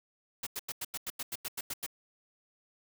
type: noise bursts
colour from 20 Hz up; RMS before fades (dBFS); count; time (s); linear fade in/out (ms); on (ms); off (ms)
white; -37; 12; 0.43-1.864; 5; 37; 90
effects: none